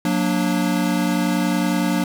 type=chord; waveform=square; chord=Gb augmented; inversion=none; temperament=equal with one note detuned; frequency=182.34 / 233.1 / 293.7 Hz; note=Gb3 / Bb3 / D4; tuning=-25 / 0 / 0 cents; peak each=-22 / -24 / -23 dBFS; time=0.05-2.04 s; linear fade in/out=2 ms; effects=none